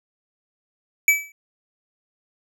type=tone with exponential decay; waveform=square; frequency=2300 Hz; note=D7; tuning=37 cents flat; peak=-10 dBFS; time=1.08-1.32 s; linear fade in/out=2 ms; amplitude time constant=51 ms; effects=none